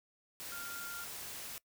sine tone in noise, 1396.9 Hz, F6, in tune, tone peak -44 dBFS, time 0.52-1.04 s, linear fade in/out 0 ms, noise white, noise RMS -45 dBFS, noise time 0.4-1.58 s, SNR -2 dB, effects noise-tail reverb RT60 0.1 s tail -22 dB re dry

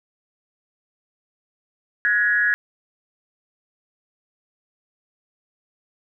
sine tone with amplitude modulation, 1673 Hz, G#6, 12 cents sharp, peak -12 dBFS, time 2.05-2.54 s, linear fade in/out 0 ms, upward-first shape sine, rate 219 Hz, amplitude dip 90%, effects none

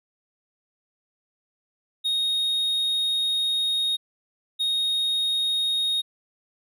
triangle tone pair in turn, 3729 / 3729 Hz, A#7 / A#7, 0 / 0 cents, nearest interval unison, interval 0 cents, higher neither, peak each -20 dBFS, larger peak neither, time 2.04-3.97 / 4.59-6.02 s, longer first, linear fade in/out 20 ms, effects none

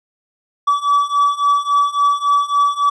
triangle beating tone pair, 1146 / 1149.6 Hz, D6 / D6, -43 / -37 cents, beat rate 3.6 Hz, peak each -15 / -13 dBFS, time 0.67-2.9 s, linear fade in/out 10 ms, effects resampled to 22050 Hz

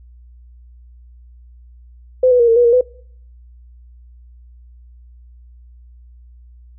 sine tone with pitch steps, 510 / 494.5 / 471.4 / 456.3 / 483.7 / 469.3 / 501 Hz, C5 / B4 / A#4 / A#4 / B4 / A#4 / B4, -44 / +2 / +19 / -37 / -36 / +12 / +25 cents, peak -8 dBFS, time 2.23-2.811 s, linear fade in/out 5 ms, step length 83 ms, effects noise-tail reverb RT60 0.6 s tail -23 dB re dry + added 60 Hz sine -40 dBFS peak until 6.78 s

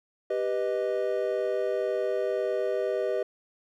triangle chord, G augmented, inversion none, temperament equal, 392 / 493.9 / 622.3 Hz, G4 / B4 / D#5, 0 / 0 / 0 cents, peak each -28 dBFS, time 0.3-3.23 s, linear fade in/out 5 ms, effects none

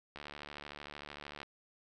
click train, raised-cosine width 0.3 ms, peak -29 dBFS, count 94, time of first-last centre 0.16-1.43 s, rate 73.2 Hz, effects none

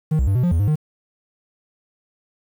triangle tone with pitch steps, 156 / 64.4 / 97.7 / 125.1 / 176.1 / 82.5 / 102.1 / 153 Hz, D#3 / C2 / G2 / B2 / F3 / E2 / G#2 / D#3, +5 / -27 / -5 / +23 / +15 / +2 / -29 / -29 cents, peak -13 dBFS, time 0.11-0.758 s, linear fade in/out 10 ms, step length 81 ms, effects 8-bit

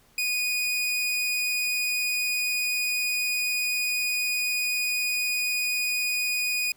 sawtooth tone, 2473 Hz, D#7, 11 cents flat, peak -21 dBFS, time 0.18-6.72 s, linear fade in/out 2 ms, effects pink hiss -60 dBFS RMS until 6.76 s

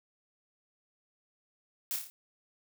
blue noise with echo, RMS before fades -34 dBFS, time 1.91-1.96 s, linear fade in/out 0 ms, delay 28 ms, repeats 5, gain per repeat -4 dB, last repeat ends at 2.1 s, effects none

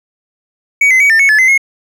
triangle tone with pitch steps, 2251 / 2051 / 2263 / 1799 / 2208 / 1725 / 2052 / 2162 Hz, C#7 / C7 / C#7 / A6 / C#7 / A6 / C7 / C#7, +26 / -35 / +35 / +38 / -7 / -35 / -34 / -44 cents, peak -4 dBFS, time 0.81-1.578 s, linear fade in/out 5 ms, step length 96 ms, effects none

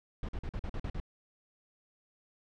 brown noise bursts, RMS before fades -36 dBFS, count 8, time 0.23-1.001 s, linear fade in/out 2 ms, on 57 ms, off 45 ms, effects low-pass 4000 Hz 12 dB/octave

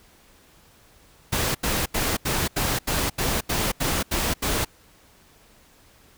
pink noise bursts, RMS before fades -24 dBFS, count 11, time 1.32-4.65 s, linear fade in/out 10 ms, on 230 ms, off 80 ms, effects pink hiss -55 dBFS RMS until 6.17 s

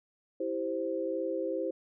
sine chord, C major, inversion first, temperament equal, 329.6 / 392 / 523.3 Hz, E4 / G4 / C5, 0 / 0 / 0 cents, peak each -35 / -36 / -33 dBFS, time 0.4-1.71 s, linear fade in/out 5 ms, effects none

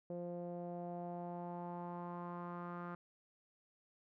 sawtooth tone with low-pass filter sweep, 174.6 Hz, F3, in tune, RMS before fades -45 dBFS, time 0.1-2.95 s, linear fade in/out 2 ms, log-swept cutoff 530 to 1300 Hz, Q 4, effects none

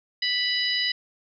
harmonic tone, 987.8 Hz, B5, in tune, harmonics 2 / 3 / 4 / 5, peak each -28 / -28 / -28 / -28 dBFS, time 0.22-0.92 s, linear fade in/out 5 ms, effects none

